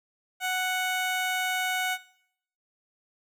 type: tone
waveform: 15% pulse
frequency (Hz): 740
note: F#5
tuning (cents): 0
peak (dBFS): -20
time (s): 0.4-1.98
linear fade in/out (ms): 50
effects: noise-tail reverb RT60 0.7 s tail -19 dB re dry